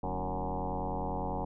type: tone with frequency modulation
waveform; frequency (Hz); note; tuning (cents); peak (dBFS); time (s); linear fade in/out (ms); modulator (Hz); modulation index
sine; 379.1; F#4; +42; -31; 0.03-1.45; 5; 90; 6.1
effects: none